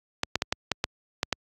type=clicks; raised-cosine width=0.2 ms; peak=-6 dBFS; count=8; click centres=0.234 / 0.356 / 0.421 / 0.525 / 0.717 / 0.841 / 1.231 / 1.327 s; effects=high-pass 60 Hz 12 dB/octave + Opus 48 kbps